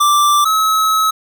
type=tone pair in turn; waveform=square; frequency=1174.7 / 1288 Hz; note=D6 / E6; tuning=0 / -41 cents; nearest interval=major second; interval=159 cents; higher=second; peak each=-10 / -12 dBFS; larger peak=first; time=0-0.45 / 0.45-1.11 s; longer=second; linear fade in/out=10 ms; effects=none